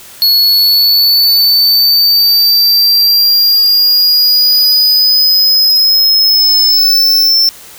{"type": "exponential sweep", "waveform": "square", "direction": "up", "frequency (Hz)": [4361, 5360], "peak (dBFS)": -6, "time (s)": [0.22, 7.49], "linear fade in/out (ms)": 0, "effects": ["white hiss -34 dBFS RMS until 7.78 s"]}